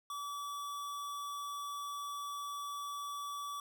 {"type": "tone", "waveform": "square", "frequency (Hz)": 1149, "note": "D6", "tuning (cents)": -38, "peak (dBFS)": -40, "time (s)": [0.1, 3.6], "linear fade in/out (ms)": 2, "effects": []}